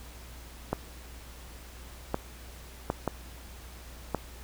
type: clicks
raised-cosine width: 1 ms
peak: -13 dBFS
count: 5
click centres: 0.73 / 2.144 / 2.901 / 3.077 / 4.147 s
effects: added 60 Hz sine -46 dBFS peak until 4.43 s + pink hiss -50 dBFS RMS until 4.43 s